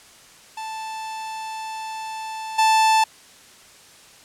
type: tone with level steps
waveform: 45% pulse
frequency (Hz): 880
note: A5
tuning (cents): 0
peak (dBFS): -29 / -14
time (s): 0.57-3.04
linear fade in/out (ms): 5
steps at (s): 2.58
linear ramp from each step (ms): 10
effects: white hiss -48 dBFS RMS until 4.24 s + low-pass 9000 Hz 12 dB/octave